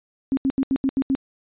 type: tone bursts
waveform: sine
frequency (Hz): 268.2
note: C4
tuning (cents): +43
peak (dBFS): -17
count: 7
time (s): 0.32-1.151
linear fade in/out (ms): 0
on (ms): 51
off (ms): 79
effects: resampled to 8000 Hz